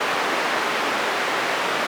white band-pass noise, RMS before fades -23 dBFS, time 0-1.87 s, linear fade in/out 10 ms, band 320 to 1800 Hz, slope 12 dB/octave, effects none

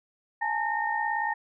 sine tone cluster, 840 / 898 / 1836 Hz, G#5 / A5 / A#6, +19 / +35 / -27 cents, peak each -30 dBFS, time 0.41-1.34 s, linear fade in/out 10 ms, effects none

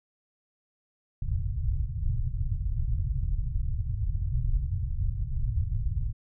pink low-pass noise, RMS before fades -28 dBFS, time 1.22-6.13 s, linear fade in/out 5 ms, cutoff 130 Hz, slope 48 dB/octave, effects none

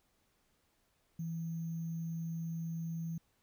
sine tone with sample-and-hold, 164.81 Hz, E3, in tune, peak -36 dBFS, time 1.19-3.18 s, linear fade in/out 5 ms, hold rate 6300 Hz, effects pink hiss -75 dBFS RMS until 3.42 s

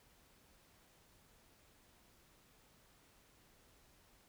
silence, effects pink hiss -68 dBFS RMS until 4.28 s

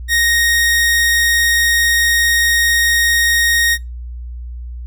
sawtooth tone, 1864.7 Hz, A#6, in tune, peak -8 dBFS, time 0.08-3.78 s, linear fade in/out 50 ms, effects noise-tail reverb RT60 0.2 s tail -24 dB re dry + added 60 Hz sine -25 dBFS peak until 4.86 s

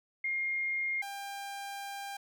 sine / sawtooth tone pair in turn, 2128 / 797.1 Hz, C7 / G5, +29 / +29 cents, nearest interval octave + perfect fourth, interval 1700 cents, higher first, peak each -30 / -35 dBFS, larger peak first, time 0.24-1.02 / 1.02-2.17 s, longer second, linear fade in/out 5 ms, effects none

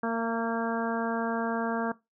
harmonic tone with a mistuned harmonic, 229.5 Hz, A#3, 27 cents flat, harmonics 1 / 2 / 3 / 4 / 5 / 6 / 7, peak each -30 / -33 / -35 / -36 / -37 / -38 / -38 dBFS, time 0.03-1.92 s, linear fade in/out 5 ms, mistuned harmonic 3, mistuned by -15 cents, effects noise-tail reverb RT60 0.2 s tail -19 dB re dry

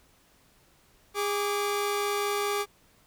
sawtooth tone pair together, 408.9 / 1162 Hz, G#4 / D6, -27 / -19 cents, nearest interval octave + tritone, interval 1808 cents, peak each -24 / -28 dBFS, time 1.14-2.66 s, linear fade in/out 50 ms, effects pink hiss -62 dBFS RMS until 3.06 s

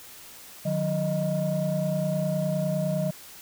sine tone cluster, 152.4 / 182.2 / 622 Hz, D#3 / F#3 / D#5, -36 / -26 / -1 cents, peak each -27 dBFS, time 0.65-3.11 s, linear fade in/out 10 ms, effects tanh soft clip ceiling -18 dBFS + white hiss -46 dBFS RMS until 3.41 s

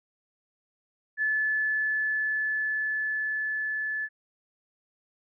sine tone with level ramp, 1731 Hz, A6, 29 cents flat, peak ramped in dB -23 to -28 dBFS, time 1.17-4.09 s, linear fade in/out 50 ms, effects none

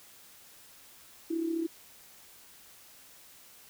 sine tone with amplitude modulation, 329.6 Hz, E4, in tune, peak -26 dBFS, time 1.3-1.67 s, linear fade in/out 10 ms, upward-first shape sine, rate 34.5 Hz, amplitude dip 60%, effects white hiss -55 dBFS RMS until 3.69 s

